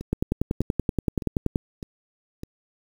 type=two click trains; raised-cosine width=3 ms; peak=-9 / -21 dBFS; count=16 / 5; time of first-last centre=0.13-1.559 / 0.01-2.434 s; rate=10.5 / 1.65 Hz; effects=7-bit